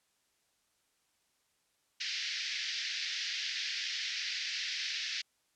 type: band-pass noise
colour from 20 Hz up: white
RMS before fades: -37 dBFS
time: 2-5.22 s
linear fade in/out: 10 ms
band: 1700 to 5500 Hz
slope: 48 dB/octave
effects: white hiss -75 dBFS RMS until 5.55 s + low-pass 10000 Hz 12 dB/octave